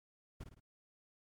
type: noise with echo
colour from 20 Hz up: brown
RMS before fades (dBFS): -45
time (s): 0.4-0.44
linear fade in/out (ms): 10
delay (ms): 54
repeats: 3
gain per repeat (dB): -6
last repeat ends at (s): 0.602
effects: MP3 96 kbps